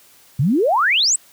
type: exponential sweep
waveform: sine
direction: up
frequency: 120 to 8372 Hz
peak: -13 dBFS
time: 0.39-1.16 s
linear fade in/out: 5 ms
effects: white hiss -50 dBFS RMS until 1.32 s + high-pass 60 Hz 12 dB/octave